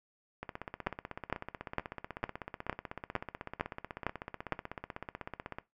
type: two click trains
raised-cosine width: 0.5 ms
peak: -24 / -15 dBFS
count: 84 / 9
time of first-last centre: 0.43-5.585 / 0.87-4.523 s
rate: 16.1 / 2.19 Hz
effects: noise-tail reverb RT60 0.2 s tail -18 dB re dry